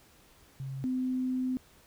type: tone pair in turn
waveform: sine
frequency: 134.4 / 256.1 Hz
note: C3 / C4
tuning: +47 / -37 cents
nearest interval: major seventh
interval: 1116 cents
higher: second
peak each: -35 / -28 dBFS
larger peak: second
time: 0.6-0.84 / 0.84-1.57 s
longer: second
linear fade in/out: 0 ms
effects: pink hiss -60 dBFS RMS until 1.86 s